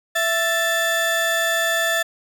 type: tone pair together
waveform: 35% pulse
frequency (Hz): 663.8 / 1760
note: E5 / A6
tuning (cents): +12 / 0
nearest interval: octave + perfect fourth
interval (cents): 1688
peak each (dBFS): -21 / -18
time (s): 0.15-2.03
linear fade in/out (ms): 10
effects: none